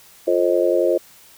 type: chord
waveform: sine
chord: F dominant seventh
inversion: none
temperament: equal with one note detuned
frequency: 349.2 / 440 / 531.2 / 622.3 Hz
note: F4 / A4 / C5 / Eb5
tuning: 0 / 0 / +26 / 0 cents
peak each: -19 / -23 / -19 / -21 dBFS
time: 0.27-0.98 s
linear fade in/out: 10 ms
effects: white hiss -48 dBFS RMS until 1.37 s